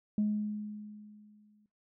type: tone with exponential decay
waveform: sine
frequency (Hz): 210.2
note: G#3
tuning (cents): +21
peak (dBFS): -24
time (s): 0.18-1.66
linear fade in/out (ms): 2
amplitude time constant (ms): 320
effects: noise-tail reverb RT60 0.2 s tail -18 dB re dry + tanh soft clip ceiling -22 dBFS